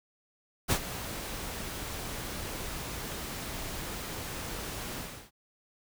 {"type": "noise with ADSR envelope", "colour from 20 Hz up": "pink", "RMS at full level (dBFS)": -25, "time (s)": [0.68, 5.31], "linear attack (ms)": 33, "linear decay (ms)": 72, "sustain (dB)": -13, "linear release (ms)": 340, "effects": []}